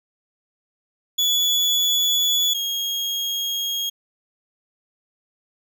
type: tone pair in turn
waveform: 35% pulse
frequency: 3419 / 3268 Hz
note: G#7 / G#7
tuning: +50 / -29 cents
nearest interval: minor second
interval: 79 cents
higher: first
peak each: -15 / -21 dBFS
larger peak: first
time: 1.18-2.54 / 2.54-3.9 s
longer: neither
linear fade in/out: 10 ms
effects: none